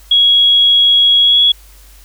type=tone with pitch glide; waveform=sine; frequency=3322 to 3357 Hz; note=G#7 to G#7; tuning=0 to +18 cents; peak=-6 dBFS; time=0.11-1.52 s; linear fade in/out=5 ms; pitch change=+18 cents; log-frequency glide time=1.21-1.4 s; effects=added 50 Hz sine -39 dBFS peak until 2.04 s + white hiss -45 dBFS RMS until 2.04 s